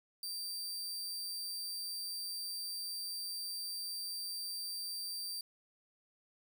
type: tone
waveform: sawtooth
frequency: 4679 Hz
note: D8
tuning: 7 cents flat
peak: -36 dBFS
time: 0.23-5.41 s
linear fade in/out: 2 ms
effects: 11-bit